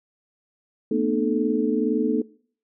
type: tone cluster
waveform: sine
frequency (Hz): 224.7 / 246.5 / 303.8 / 435.7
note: A3 / B3 / D#4 / A4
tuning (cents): +37 / -3 / -41 / -17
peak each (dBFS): -25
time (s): 0.91-2.22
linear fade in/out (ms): 5
effects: noise-tail reverb RT60 0.5 s tail -22 dB re dry